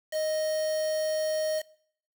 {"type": "tone with quantisation", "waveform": "triangle", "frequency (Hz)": 622, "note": "D#5", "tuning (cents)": -1, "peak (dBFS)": -24, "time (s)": [0.11, 1.63], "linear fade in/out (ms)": 50, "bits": 6, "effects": ["noise-tail reverb RT60 0.6 s tail -22 dB re dry"]}